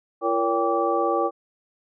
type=tone cluster; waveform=sine; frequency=340.4 / 467.2 / 564 / 790 / 1158 Hz; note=F4 / A#4 / C#5 / G5 / D6; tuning=-44 / +4 / +30 / +13 / -25 cents; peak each=-26 dBFS; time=0.21-1.31 s; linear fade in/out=50 ms; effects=none